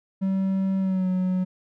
triangle tone with pitch glide, 191.9 to 184.4 Hz, G3 to F#3, -37 to -6 cents, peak -19 dBFS, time 0.21-1.45 s, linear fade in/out 20 ms, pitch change -69 cents, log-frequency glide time 0.79-1.08 s, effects none

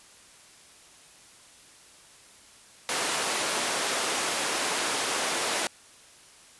pink high-pass noise, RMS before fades -28 dBFS, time 2.89-5.67 s, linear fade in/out 0 ms, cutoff 450 Hz, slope 12 dB/octave, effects white hiss -53 dBFS RMS until 6.59 s + resampled to 24000 Hz

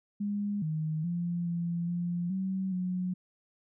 sine tone with pitch steps, 204.3 / 156.4 / 173 / 171 / 174.1 / 190 / 182.2 Hz, G#3 / D#3 / F3 / F3 / F3 / F#3 / F#3, -28 / +9 / -16 / -36 / -5 / +46 / -26 cents, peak -29 dBFS, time 0.2-3.14 s, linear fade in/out 10 ms, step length 420 ms, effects none

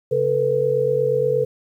sine tone cluster, 136.7 / 444.5 / 493 Hz, C#3 / A4 / B4, -24 / +18 / -3 cents, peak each -27 / -20 / -19 dBFS, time 0.11-1.45 s, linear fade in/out 10 ms, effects 9-bit

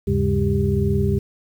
sine tone cluster, 77.4 / 99.9 / 137 / 201.6 / 395.6 Hz, D#2 / G2 / C#3 / G3 / G4, -9 / +33 / -20 / +49 / +16 cents, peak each -23 dBFS, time 0.07-1.19 s, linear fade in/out 10 ms, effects 8-bit

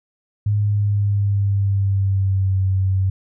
sine tone with pitch glide, 103.83 to 95.21 Hz, G#2 to G2, 0 to -50 cents, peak -15 dBFS, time 0.46-3.1 s, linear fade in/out 5 ms, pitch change -150 cents, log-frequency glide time 0.57-2.6 s, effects none

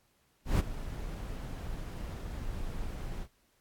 brown noise with ADSR envelope, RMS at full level -23 dBFS, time 0.45-3.28 s, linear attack 140 ms, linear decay 25 ms, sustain -15 dB, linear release 62 ms, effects pink hiss -71 dBFS RMS until 3.6 s + AAC 64 kbps

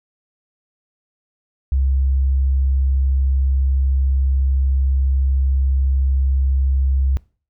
sine tone, 66.9 Hz, C2, 39 cents sharp, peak -14 dBFS, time 1.72-7.17 s, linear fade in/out 0 ms, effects noise-tail reverb RT60 0.4 s tail -22 dB re dry

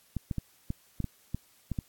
clicks, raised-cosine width 5 ms, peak -19 dBFS, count 9, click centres 0.167 / 0.312 / 0.383 / 0.704 / 1.003 / 1.043 / 1.346 / 1.717 / 1.788 s, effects white hiss -63 dBFS RMS until 1.88 s + AAC 64 kbps

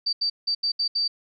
sine tone bursts at uneven times, 4636 Hz, D8, 23 cents flat, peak -21 dBFS, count 6, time 0.06-0.13 / 0.21-0.3 / 0.47-0.55 / 0.63-0.72 / 0.79-0.88 / 0.95-1.08 s, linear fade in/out 10 ms, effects none

